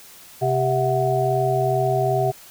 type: harmonic tone with a mistuned harmonic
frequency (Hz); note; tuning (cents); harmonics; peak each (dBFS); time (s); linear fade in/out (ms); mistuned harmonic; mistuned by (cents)
130.81; C3; 0; 1 / 3 / 5 / 6; -23 / -23 / -23 / -23; 0.41-2.32; 20; 6; -110
effects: white hiss -45 dBFS RMS until 2.5 s